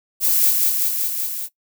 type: noise with echo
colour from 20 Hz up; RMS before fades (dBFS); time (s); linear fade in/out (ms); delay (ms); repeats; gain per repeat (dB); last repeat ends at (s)
violet; -17; 0.2-0.54; 50; 190; 5; -2; 1.49
effects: noise-tail reverb RT60 0.1 s tail -18 dB re dry